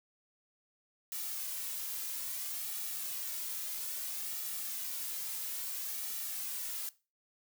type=noise with flanger; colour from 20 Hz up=blue; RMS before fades=-39 dBFS; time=1.12-6.89 s; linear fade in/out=0 ms; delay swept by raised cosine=1.9 to 2.7 ms; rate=0.6 Hz; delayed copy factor=-0.5; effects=noise-tail reverb RT60 0.3 s tail -19 dB re dry